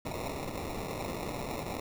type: noise with sample-and-hold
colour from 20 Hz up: white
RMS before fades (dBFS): -37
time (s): 0.05-1.8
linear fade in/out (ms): 5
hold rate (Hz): 1575
effects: none